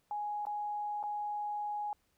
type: tone with dropouts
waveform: sine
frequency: 832 Hz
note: G#5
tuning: 3 cents sharp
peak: -34 dBFS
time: 0.11-1.93 s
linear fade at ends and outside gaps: 1 ms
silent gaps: 0.453-0.468 / 1.029-1.037 s
effects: pink hiss -75 dBFS RMS until 2.17 s